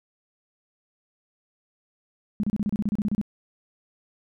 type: tone bursts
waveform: sine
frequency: 207.7 Hz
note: G#3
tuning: in tune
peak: -21 dBFS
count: 13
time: 2.4-3.214 s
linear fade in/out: 0 ms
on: 34 ms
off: 31 ms
effects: none